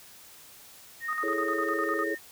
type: tone with pitch glide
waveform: sine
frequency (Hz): 1853 to 1831.7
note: A#6 to A#6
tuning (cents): -11 to -31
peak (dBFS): -32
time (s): 1-2.19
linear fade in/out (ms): 50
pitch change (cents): -20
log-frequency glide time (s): 1.37-1.54
type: tone with tremolo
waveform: sine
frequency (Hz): 1244.5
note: D#6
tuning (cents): 0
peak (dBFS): -28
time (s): 1.08-2.04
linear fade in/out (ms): 10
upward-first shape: square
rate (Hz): 9.9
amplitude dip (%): 70
type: chord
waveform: sine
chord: A major seventh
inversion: second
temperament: equal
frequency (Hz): 329.6 / 415.3 / 440 / 554.4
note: E4 / G#4 / A4 / C#5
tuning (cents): 0 / 0 / 0 / 0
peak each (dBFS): -33 / -33 / -36 / -36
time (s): 1.23-2.15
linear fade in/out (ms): 5
effects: white hiss -51 dBFS RMS until 2.31 s